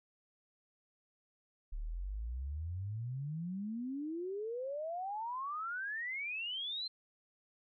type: exponential sweep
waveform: sine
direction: up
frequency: 34.65 to 4183 Hz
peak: -37 dBFS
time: 1.72-6.88 s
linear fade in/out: 10 ms
effects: none